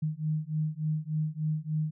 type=beating tone pair; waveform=sine; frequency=153.1 / 156.5 Hz; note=D#3 / D#3; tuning=-28 / +10 cents; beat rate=3.4 Hz; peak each=-31 dBFS; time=0.02-1.91 s; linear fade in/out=10 ms; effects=none